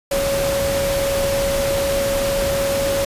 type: tone in noise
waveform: sine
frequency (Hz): 554.4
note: C#5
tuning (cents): 0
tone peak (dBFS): -18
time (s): 0.11-3.05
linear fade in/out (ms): 5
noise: pink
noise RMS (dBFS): -24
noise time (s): 0.11-3.05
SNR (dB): +3
effects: resampled to 32000 Hz